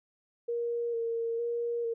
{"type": "tone with vibrato", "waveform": "sine", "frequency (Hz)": 466.2, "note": "A#4", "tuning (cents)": 0, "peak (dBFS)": -29, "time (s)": [0.48, 1.94], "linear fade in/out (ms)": 10, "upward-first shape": "square", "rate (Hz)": 1.1, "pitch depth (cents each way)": 20, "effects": []}